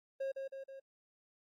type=tone with echo; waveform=triangle; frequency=540 Hz; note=C#5; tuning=45 cents flat; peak=-33 dBFS; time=0.2-0.32 s; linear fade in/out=10 ms; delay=160 ms; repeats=3; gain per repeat=-4 dB; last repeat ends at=0.8 s; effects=AAC 48 kbps